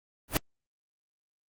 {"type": "noise with exponential growth", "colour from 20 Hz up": "pink", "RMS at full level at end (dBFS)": -19, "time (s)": [0.28, 0.37], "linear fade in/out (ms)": 2, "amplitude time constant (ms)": 18, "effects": ["Opus 32 kbps"]}